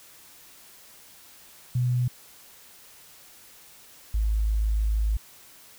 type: tone pair in turn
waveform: sine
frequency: 124 / 53.35 Hz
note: B2 / G#1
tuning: +7 / +47 cents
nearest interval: octave + minor third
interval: 1460 cents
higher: first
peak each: -21 dBFS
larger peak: neither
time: 1.75-2.08 / 4.14-5.17 s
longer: second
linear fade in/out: 5 ms
effects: white hiss -51 dBFS RMS until 5.78 s